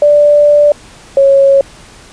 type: tone pair in turn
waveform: sine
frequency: 587.3 / 549.7 Hz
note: D5 / C#5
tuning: 0 / -15 cents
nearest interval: minor second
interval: 115 cents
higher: first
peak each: -3 dBFS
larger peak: neither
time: 0.02-0.72 / 1.17-1.61 s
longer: first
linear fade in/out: 2 ms
effects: pink hiss -37 dBFS RMS until 2.12 s + resampled to 22050 Hz